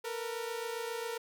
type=tone pair together; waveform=sawtooth; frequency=454.5 / 481.9 Hz; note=A#4 / B4; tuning=-44 / -43 cents; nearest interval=minor second; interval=101 cents; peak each=-34 / -36 dBFS; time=0.04-1.18 s; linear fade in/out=10 ms; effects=none

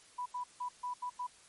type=tone bursts at uneven times; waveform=sine; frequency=987.8 Hz; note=B5; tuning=in tune; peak=-35 dBFS; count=6; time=0.18-0.26 / 0.34-0.44 / 0.6-0.69 / 0.83-0.94 / 1.02-1.1 / 1.19-1.27 s; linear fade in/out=10 ms; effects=white hiss -60 dBFS RMS until 1.48 s + MP3 48 kbps

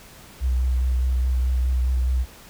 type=tone with vibrato; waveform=sine; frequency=63.2 Hz; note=B1; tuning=41 cents sharp; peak=-18 dBFS; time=0.4-2.26 s; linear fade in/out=50 ms; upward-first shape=triangle; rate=4.8 Hz; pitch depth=29 cents each way; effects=pink hiss -46 dBFS RMS until 2.49 s

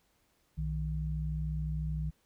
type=tone pair together; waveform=sine; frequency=61.74 / 155.37 Hz; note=B1 / D#3; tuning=0 / -2 cents; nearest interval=octave + major third; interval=1598 cents; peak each=-34 / -34 dBFS; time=0.57-2.11 s; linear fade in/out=20 ms; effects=pink hiss -72 dBFS RMS until 2.25 s

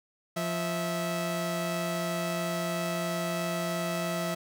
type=tone pair together; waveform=sawtooth; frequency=173.8 / 652.2 Hz; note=F3 / E5; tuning=-8 / -19 cents; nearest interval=octave + major seventh; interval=2289 cents; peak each=-28 dBFS; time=0.36-4.35 s; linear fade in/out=10 ms; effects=none

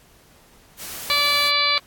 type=noise; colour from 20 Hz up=white; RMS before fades=-33 dBFS; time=0.77-1.52 s; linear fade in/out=50 ms
type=harmonic tone; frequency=579 Hz; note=D5; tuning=25 cents flat; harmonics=1 / 2 / 3 / 4 / 5 / 6 / 7 / 8; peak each=-32 / -24 / -31 / -22 / -31 / -26 / -22 / -25 dBFS; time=1.1-1.78 s; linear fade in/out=0 ms
effects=pink hiss -53 dBFS RMS until 1.86 s + AAC 64 kbps

